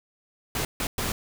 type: noise bursts at uneven times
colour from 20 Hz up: pink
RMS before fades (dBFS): -28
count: 3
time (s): 0.55-0.65 / 0.8-0.87 / 0.98-1.12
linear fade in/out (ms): 2
effects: none